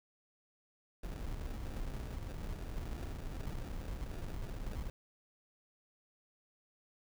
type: noise with sample-and-hold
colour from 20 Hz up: brown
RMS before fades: -41 dBFS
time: 1.03-4.9 s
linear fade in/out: 2 ms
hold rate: 1050 Hz
effects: none